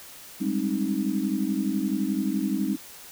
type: chord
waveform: sine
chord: Ab major seventh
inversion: third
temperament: equal with one note detuned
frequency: 196 / 207.7 / 266.4 / 311.1 Hz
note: G3 / Ab3 / C4 / Eb4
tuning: 0 / 0 / +31 / 0 cents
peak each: -29 dBFS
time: 0.4-2.77 s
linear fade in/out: 20 ms
effects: white hiss -45 dBFS RMS until 3.11 s